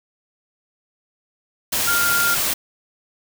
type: tone in noise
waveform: sine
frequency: 1400 Hz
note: F6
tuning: 4 cents sharp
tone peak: -18 dBFS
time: 1.87-2.35 s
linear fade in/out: 10 ms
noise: white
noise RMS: -21 dBFS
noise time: 1.72-2.54 s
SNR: 0 dB
effects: none